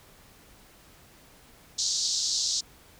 pink band-pass noise, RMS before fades -28 dBFS, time 1.78-2.61 s, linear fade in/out 10 ms, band 4000 to 7000 Hz, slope 48 dB/octave, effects pink hiss -55 dBFS RMS until 2.99 s

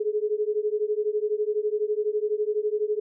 sine beating tone pair, 417.1 / 429.1 Hz, G#4 / A4, +7 / -43 cents, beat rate 12 Hz, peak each -26 dBFS, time 0-3 s, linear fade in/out 10 ms, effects none

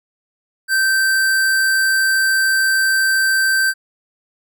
square tone, 1557 Hz, G6, 12 cents flat, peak -14 dBFS, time 0.68-3.74 s, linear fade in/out 50 ms, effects none

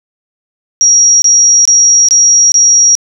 sine tone bursts, 5680 Hz, F8, 28 cents sharp, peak -3 dBFS, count 5, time 0.81-2.952 s, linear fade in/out 0 ms, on 410 ms, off 23 ms, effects none

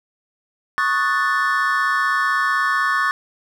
triangle chord, D# half-diminished seventh, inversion third, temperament equal, 1108.7 / 1244.5 / 1480 / 1760 Hz, C#6 / D#6 / F#6 / A6, 0 / 0 / 0 / 0 cents, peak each -19 / -23 / -22 / -19 dBFS, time 0.78-3.11 s, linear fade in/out 0 ms, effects none

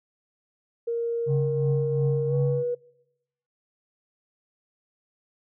sine tone with pitch glide, 466.8 to 485.5 Hz, A#4 to B4, +2 to -30 cents, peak -24 dBFS, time 0.87-2.75 s, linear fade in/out 10 ms, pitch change +68 cents, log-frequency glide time 2.28-2.34 s
sine tone with tremolo, 138.59 Hz, C#3, in tune, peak -19 dBFS, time 1.26-2.64 s, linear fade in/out 50 ms, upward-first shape triangle, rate 2.8 Hz, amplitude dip 65%
effects noise-tail reverb RT60 0.9 s tail -23 dB re dry + tanh soft clip ceiling -14 dBFS

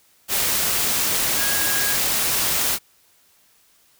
sine tone in noise, 1643 Hz, G#6, 19 cents flat, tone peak -27 dBFS, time 1.35-1.97 s, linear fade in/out 50 ms, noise white, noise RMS -21 dBFS, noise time 0.28-2.79 s, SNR -9 dB, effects white hiss -58 dBFS RMS until 3.99 s

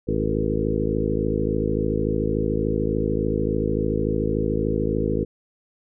harmonic tone with a mistuned harmonic, 53.5 Hz, A1, 48 cents flat, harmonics 1 / 2 / 3 / 4 / 5 / 6 / 7 / 8 / 9, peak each -29 / -29 / -29 / -29 / -29 / -29 / -29 / -29 / -29 dBFS, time 0.07-5.25 s, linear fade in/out 20 ms, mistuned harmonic 8, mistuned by +40 cents, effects none

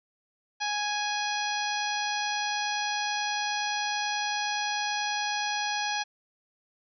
harmonic tone, 830.6 Hz, G#5, in tune, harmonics 1 / 2 / 3 / 4 / 5 / 6 / 7, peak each -31 / -34 / -36 / -37 / -38 / -39 / -39 dBFS, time 0.6-6.04 s, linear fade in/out 20 ms, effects none

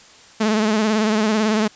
sawtooth tone with vibrato, 215.6 Hz, A3, 35 cents flat, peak -12 dBFS, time 0.4-1.68 s, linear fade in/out 10 ms, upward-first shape sine, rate 18 Hz, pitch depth 56 cents each way, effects white hiss -46 dBFS RMS until 1.75 s + resampled to 16000 Hz

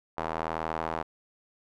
square tone with band-pass filter, 40.32 Hz, E1, 38 cents flat, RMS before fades -33 dBFS, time 0.17-1.03 s, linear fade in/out 10 ms, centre 900 Hz, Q 1.6, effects none

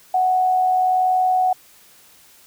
sine tone with amplitude modulation, 740 Hz, F#5, in tune, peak -13 dBFS, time 0.14-1.53 s, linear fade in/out 5 ms, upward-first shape sine, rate 81.1 Hz, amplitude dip 30%, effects white hiss -50 dBFS RMS until 2.46 s

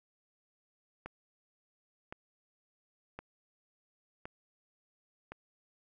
click train, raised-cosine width 0.5 ms, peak -27 dBFS, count 5, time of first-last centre 1.06-5.32 s, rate 0.939 Hz, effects none

